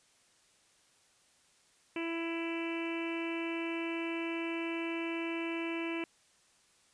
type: harmonic tone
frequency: 332.5 Hz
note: E4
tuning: 15 cents sharp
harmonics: 1 / 2 / 3 / 4 / 5 / 6 / 7 / 8 / 9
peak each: -35 / -46 / -46 / -52 / -50 / -50 / -43 / -44 / -50 dBFS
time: 1.96-6.04 s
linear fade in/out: 2 ms
effects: white hiss -67 dBFS RMS until 6.93 s + resampled to 22050 Hz